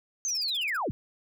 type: linear sweep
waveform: sine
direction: down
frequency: 6420 to 56 Hz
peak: -27 dBFS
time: 0.25-0.91 s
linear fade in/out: 0 ms
type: tone bursts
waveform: 5% pulse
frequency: 2489 Hz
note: D#7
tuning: in tune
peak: -32 dBFS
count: 8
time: 0.28-0.769 s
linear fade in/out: 5 ms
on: 27 ms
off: 39 ms
effects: none